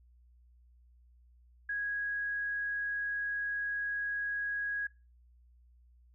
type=tone; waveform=sine; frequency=1655 Hz; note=G#6; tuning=6 cents flat; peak=-32 dBFS; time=1.69-4.87 s; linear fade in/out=5 ms; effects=noise-tail reverb RT60 0.3 s tail -21 dB re dry + added 60 Hz sine -59 dBFS peak until 6.14 s